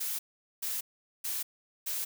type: noise bursts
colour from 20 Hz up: blue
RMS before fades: -34 dBFS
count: 4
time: 0-2.05 s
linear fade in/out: 10 ms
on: 190 ms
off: 430 ms
effects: none